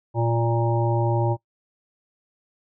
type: harmonic tone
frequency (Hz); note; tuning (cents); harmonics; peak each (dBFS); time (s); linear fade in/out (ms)
116.54; A#2; 0; 1 / 3 / 5 / 7 / 8; -21 / -26 / -28 / -29 / -30; 0.14-1.37; 50
effects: noise-tail reverb RT60 0.1 s tail -21 dB re dry

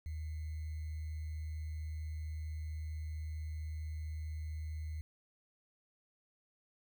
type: tone with sample-and-hold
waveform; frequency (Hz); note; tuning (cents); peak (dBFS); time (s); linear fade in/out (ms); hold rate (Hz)
sine; 77.78; D#2; 0; -38; 0.06-5.01; 0; 2100
effects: none

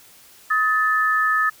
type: tone pair together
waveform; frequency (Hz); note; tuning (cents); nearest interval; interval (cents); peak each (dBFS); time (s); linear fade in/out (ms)
sine; 1267.7 / 1755; D#6 / A6; +32 / -5; tritone; 563; -19; 0.5-1.5; 10
effects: white hiss -49 dBFS RMS until 1.6 s

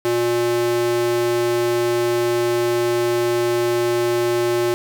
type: tone with high-pass filter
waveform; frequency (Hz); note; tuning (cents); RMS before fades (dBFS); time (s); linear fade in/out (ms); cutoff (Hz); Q
square; 119; A#2; +36; -19; 0.05-4.74; 0; 320; 2.3
effects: none

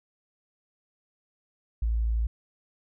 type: tone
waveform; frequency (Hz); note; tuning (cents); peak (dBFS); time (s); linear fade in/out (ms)
sine; 56.3; A1; +40; -23; 1.82-2.27; 5
effects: none

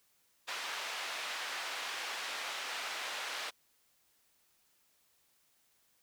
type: band-pass noise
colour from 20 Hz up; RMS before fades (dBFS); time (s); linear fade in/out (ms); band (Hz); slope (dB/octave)
white; -40; 0.47-3.51; 20; 680 to 3300; 12
effects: white hiss -72 dBFS RMS until 6.02 s

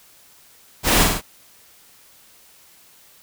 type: noise with echo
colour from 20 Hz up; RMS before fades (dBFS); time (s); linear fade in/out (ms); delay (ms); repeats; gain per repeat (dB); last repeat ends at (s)
pink; -17; 0.83-1.07; 50; 49; 3; -3; 1.217
effects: white hiss -51 dBFS RMS until 3.22 s

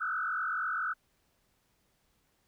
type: tone with frequency modulation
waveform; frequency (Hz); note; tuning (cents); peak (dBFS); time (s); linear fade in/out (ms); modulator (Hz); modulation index
sine; 1396.9; F6; 0; -30; 0-0.94; 20; 44; 3.1
effects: pink hiss -73 dBFS RMS until 2.47 s

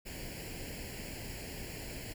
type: noise with comb filter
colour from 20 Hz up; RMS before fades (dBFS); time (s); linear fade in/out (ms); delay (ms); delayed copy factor
pink; -43; 0.05-2.14; 20; 0.41; +0.8
effects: none

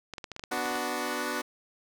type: clicks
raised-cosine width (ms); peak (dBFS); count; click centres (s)
0.2; -21; 12; 0.137 / 0.182 / 0.242 / 0.317 / 0.364 / 0.395 / 0.438 / 0.537 / 0.576 / 0.657 / 0.713 / 0.756
type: chord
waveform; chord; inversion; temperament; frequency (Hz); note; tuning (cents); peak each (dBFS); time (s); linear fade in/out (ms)
10% pulse; B minor; none; equal; 246.9 / 293.7 / 370; B3 / D4 / F#4; 0 / 0 / 0; -26; 0.51-1.42; 10
effects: none

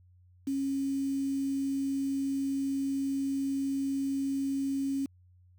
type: tone with quantisation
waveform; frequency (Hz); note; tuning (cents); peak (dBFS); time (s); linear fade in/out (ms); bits
sine; 273.5; C#4; -23; -28; 0.47-5.06; 5; 8
effects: added 90 Hz sine -57 dBFS peak until 5.58 s

